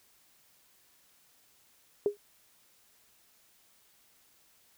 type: tone with exponential decay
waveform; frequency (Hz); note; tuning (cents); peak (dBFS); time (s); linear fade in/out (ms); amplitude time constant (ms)
sine; 410.6; G#4; -20; -20; 2.06-2.17; 1; 23
effects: white hiss -65 dBFS RMS until 4.77 s